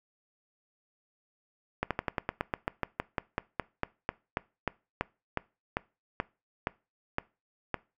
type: slowing click train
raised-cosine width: 0.5 ms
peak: -13 dBFS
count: 25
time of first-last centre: 1.83-7.743 s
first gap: 77 ms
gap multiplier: 1.09
effects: noise-tail reverb RT60 0.3 s tail -22 dB re dry